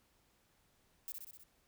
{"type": "noise with echo", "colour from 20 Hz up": "violet", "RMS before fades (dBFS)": -43, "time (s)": [1.08, 1.12], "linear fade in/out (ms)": 0, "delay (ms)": 63, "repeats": 5, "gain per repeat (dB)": -3, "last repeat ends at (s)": 1.435, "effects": ["pink hiss -73 dBFS RMS until 1.67 s"]}